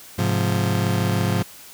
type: chord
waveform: 35% pulse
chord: F minor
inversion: first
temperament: just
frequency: 104.77 / 130.96 / 174.61 Hz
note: Ab2 / C3 / F3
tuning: +16 / +2 / 0 cents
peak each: -20 / -24 / -22 dBFS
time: 0.18-1.43 s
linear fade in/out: 10 ms
effects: white hiss -43 dBFS RMS until 1.73 s